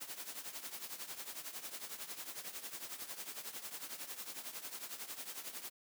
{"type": "noise with tremolo", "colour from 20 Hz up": "white", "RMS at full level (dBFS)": -43, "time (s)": [0, 5.7], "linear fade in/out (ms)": 20, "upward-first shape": "triangle", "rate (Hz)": 11, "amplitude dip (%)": 80, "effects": ["high-pass 200 Hz 12 dB/octave"]}